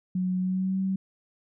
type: tone with pitch glide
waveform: sine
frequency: 183.8 to 190.94 Hz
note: F#3 to G3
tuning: -11 to -45 cents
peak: -24 dBFS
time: 0.15-0.96 s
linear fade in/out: 5 ms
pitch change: +66 cents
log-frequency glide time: 0.39-0.79 s
effects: none